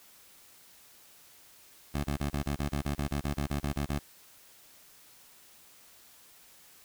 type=tone bursts; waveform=15% pulse; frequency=72 Hz; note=D2; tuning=34 cents flat; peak=-23 dBFS; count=16; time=1.94-3.99 s; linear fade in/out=10 ms; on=100 ms; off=30 ms; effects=white hiss -57 dBFS RMS until 6.84 s